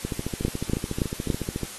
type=two click trains; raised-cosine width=3 ms; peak=-9 / -15 dBFS; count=4 / 23; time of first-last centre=0.45-1.302 / 0.05-1.633 s; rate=3.52 / 13.9 Hz; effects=white hiss -39 dBFS RMS until 1.78 s + AAC 32 kbps